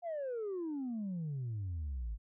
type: exponential sweep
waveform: sine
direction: down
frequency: 713 to 49.95 Hz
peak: -34 dBFS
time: 0.02-2.18 s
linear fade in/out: 50 ms
effects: tanh soft clip ceiling -34 dBFS